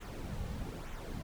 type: noise with flanger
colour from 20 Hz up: brown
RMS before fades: -41 dBFS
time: 0-1.23 s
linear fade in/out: 20 ms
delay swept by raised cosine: 0.2 to 3.1 ms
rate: 1.1 Hz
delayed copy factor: -0.55
effects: none